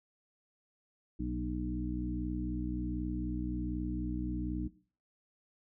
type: harmonic tone with a mistuned harmonic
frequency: 61.3 Hz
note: B1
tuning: 12 cents flat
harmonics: 1 / 2 / 3 / 4 / 5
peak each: -38 / -44 / -39 / -42 / -38 dBFS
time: 1.19-4.68 s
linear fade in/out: 10 ms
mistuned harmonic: 4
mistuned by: -19 cents
effects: noise-tail reverb RT60 0.4 s tail -17 dB re dry